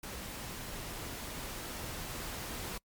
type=noise with level ramp; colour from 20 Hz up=pink; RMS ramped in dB=-43 to -40 dBFS; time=0.03-2.78 s; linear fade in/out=5 ms; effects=noise-tail reverb RT60 0.1 s tail -26 dB re dry + MP3 96 kbps